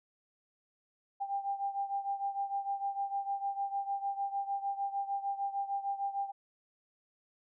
sine beating tone pair, 793 / 799.6 Hz, G5 / G5, +20 / +34 cents, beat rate 6.6 Hz, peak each -34 / -38 dBFS, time 1.2-6.32 s, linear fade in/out 20 ms, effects none

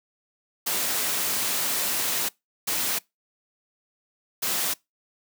white noise bursts at uneven times, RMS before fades -26 dBFS, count 3, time 0.66-2.29 / 2.67-2.99 / 4.42-4.74 s, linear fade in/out 10 ms, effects noise-tail reverb RT60 0.2 s tail -24 dB re dry + high-pass 150 Hz 12 dB/octave

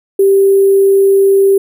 sine tone with sample-and-hold, 392.1 Hz, G4, in tune, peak -5 dBFS, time 0.19-1.58 s, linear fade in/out 5 ms, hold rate 11025 Hz, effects none

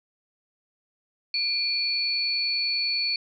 sine tone pair together, 2400 / 4435 Hz, D7 / C#8, +37 / 0 cents, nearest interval major seventh, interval 1063 cents, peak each -30 / -24 dBFS, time 1.34-3.16 s, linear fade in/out 2 ms, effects none

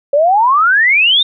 sine exponential sweep, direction up, 550 to 3729 Hz, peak -7 dBFS, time 0.13-1.23 s, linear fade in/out 5 ms, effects none

